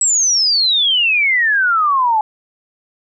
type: exponential sweep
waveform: sine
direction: down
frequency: 7902 to 840 Hz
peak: -11 dBFS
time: 0.01-2.21 s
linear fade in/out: 2 ms
effects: none